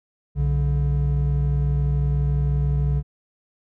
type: tone pair together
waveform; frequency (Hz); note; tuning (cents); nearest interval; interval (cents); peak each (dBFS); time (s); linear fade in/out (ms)
triangle; 63 / 143.07; B1 / D3; +35 / -45; octave + major second; 1420; -19; 0.35-3.03; 50
effects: none